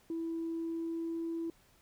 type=tone with pitch glide; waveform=sine; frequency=329.6 to 331.5 Hz; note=E4 to E4; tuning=0 to +10 cents; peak=-33 dBFS; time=0.1-1.5 s; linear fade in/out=2 ms; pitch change=+10 cents; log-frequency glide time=0.42-1.26 s; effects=tanh soft clip ceiling -30 dBFS + pink hiss -66 dBFS RMS until 1.81 s